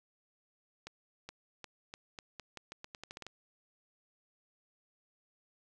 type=accelerating click train; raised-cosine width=0.2 ms; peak=-27 dBFS; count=15; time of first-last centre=0.87-3.266 s; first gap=420 ms; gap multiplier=0.84; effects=none